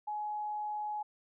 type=tone; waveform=sine; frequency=842 Hz; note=G#5; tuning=24 cents sharp; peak=-34 dBFS; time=0.07-1.03 s; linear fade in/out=10 ms; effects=none